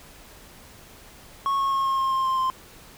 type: tone with pitch steps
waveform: triangle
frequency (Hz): 1100 / 1091.8 / 1083.6 / 1075.5 / 1067.5 / 1059.5 / 1051.5 / 1043.7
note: C#6 / C#6 / C#6 / C6 / C6 / C6 / C6 / C6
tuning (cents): -14 / -27 / -40 / +47 / +34 / +21 / +8 / -5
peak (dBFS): -19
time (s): 1.46-2.5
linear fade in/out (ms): 0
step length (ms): 130
effects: pink hiss -48 dBFS RMS until 2.97 s